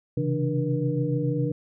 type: tone cluster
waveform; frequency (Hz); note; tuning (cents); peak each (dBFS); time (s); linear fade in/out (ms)
sine; 129.6 / 136.8 / 162.8 / 296.6 / 478.3; C3 / C#3 / E3 / D4 / A#4; -16 / -23 / -21 / +17 / +44; -33 / -26 / -30 / -29 / -30; 0.17-1.52; 5
effects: none